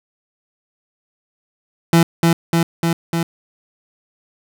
30% pulse tone with echo, 167.3 Hz, E3, 26 cents sharp, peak -6 dBFS, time 1.93-2.03 s, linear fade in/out 2 ms, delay 300 ms, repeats 4, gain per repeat -2 dB, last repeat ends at 3.23 s, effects none

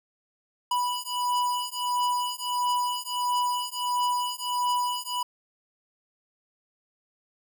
square beating tone pair, 983 / 984.5 Hz, B5 / B5, -8 / -6 cents, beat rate 1.5 Hz, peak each -29 dBFS, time 0.71-5.23 s, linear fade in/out 5 ms, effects none

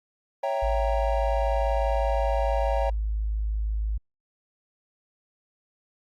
triangle chord, C# diminished seventh, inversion none, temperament equal, 554.4 / 659.3 / 784 / 932.3 Hz, C#5 / E5 / G5 / Bb5, 0 / 0 / 0 / 0 cents, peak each -26 / -29 / -28 / -31 dBFS, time 0.43-2.9 s, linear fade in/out 5 ms
sine tone, 53 Hz, G#1, 36 cents sharp, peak -24 dBFS, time 0.62-3.98 s, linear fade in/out 10 ms
effects Opus 48 kbps

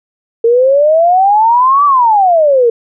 sine exponential two-way sweep, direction up then down, 453.9 to 1174.7 to 453.9 Hz, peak -5 dBFS, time 0.44-2.7 s, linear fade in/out 5 ms, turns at 1.85 s, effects none

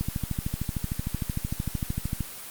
click train, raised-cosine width 5 ms, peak -15 dBFS, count 30, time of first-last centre 0.01-2.207 s, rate 13.2 Hz, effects white hiss -40 dBFS RMS until 2.5 s + Opus 24 kbps

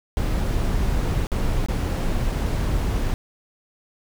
brown noise with dropouts, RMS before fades -22 dBFS, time 0.17-3.14 s, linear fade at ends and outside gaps 0 ms, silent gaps 1.269-1.318 / 1.661-1.685 s, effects none

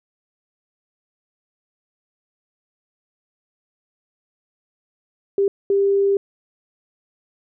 sine tone bursts at uneven times, 396.8 Hz, G4, 21 cents sharp, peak -14 dBFS, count 2, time 5.38-5.48 / 5.7-6.17 s, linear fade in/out 2 ms, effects none

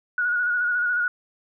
sine tone with vibrato, 1452 Hz, F#6, 33 cents flat, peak -20 dBFS, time 0.18-1.08 s, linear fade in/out 2 ms, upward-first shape square, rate 14 Hz, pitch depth 28 cents each way, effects none

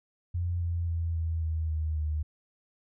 sine tone with pitch steps, 87.31 / 85.41 / 83.56 / 81.75 / 79.97 / 78.23 / 76.54 Hz, F2 / F2 / E2 / E2 / D#2 / D#2 / D#2, 0 / -38 / +24 / -14 / +48 / +10 / -28 cents, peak -27 dBFS, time 0.34-2.23 s, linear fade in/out 10 ms, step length 270 ms, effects none

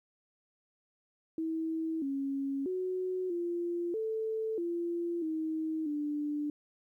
sine tone with pitch steps, 322.7 / 274.9 / 369.3 / 345.7 / 441.1 / 342.8 / 316.8 / 295.3 Hz, E4 / C#4 / F#4 / F4 / A4 / F4 / D#4 / D4, -37 / -14 / -3 / -18 / +4 / -32 / +31 / +10 cents, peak -31 dBFS, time 1.38-6.5 s, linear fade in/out 2 ms, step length 640 ms, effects 12-bit

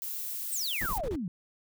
violet noise, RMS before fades -36 dBFS, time 0.02-0.98 s, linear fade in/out 0 ms
sine exponential sweep, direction down, 8870 to 162.3 Hz, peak -31 dBFS, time 0.52-1.28 s, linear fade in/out 2 ms
brown noise bursts, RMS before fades -36 dBFS, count 5, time 0.81-1.159 s, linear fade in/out 5 ms, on 53 ms, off 21 ms
effects none

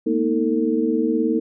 sine tone cluster, 221.3 / 240.5 / 316.5 / 449 Hz, A3 / B3 / D#4 / A4, +10 / -46 / +30 / +35 cents, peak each -27 / -22 / -21 / -23 dBFS, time 0.06-1.4 s, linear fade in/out 10 ms, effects none

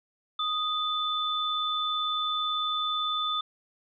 sine tone pair together, 1244.5 / 3522 Hz, D#6 / A7, 0 / +1 cents, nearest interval octave + tritone, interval 1801 cents, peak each -29 / -29 dBFS, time 0.39-3.41 s, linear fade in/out 5 ms, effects none

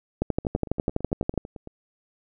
two click trains, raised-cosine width 2 ms, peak -9 / -24 dBFS, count 15 / 12, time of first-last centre 0.22-1.377 / 0.45-1.674 s, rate 12.1 / 8.99 Hz, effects none

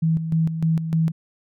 sine tone with tremolo, 161.9 Hz, E3, 31 cents flat, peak -16 dBFS, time 0.02-1.12 s, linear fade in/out 10 ms, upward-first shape square, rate 3.3 Hz, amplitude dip 60%, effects none

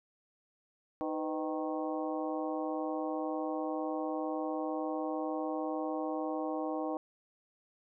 harmonic tone with a mistuned harmonic, 155.56 Hz, D#3, in tune, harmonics 2 / 3 / 4 / 5 / 6 / 7, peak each -36 / -39 / -40 / -40 / -46 / -45 dBFS, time 1.01-6.97 s, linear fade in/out 0 ms, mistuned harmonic 3, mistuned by +120 cents, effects none

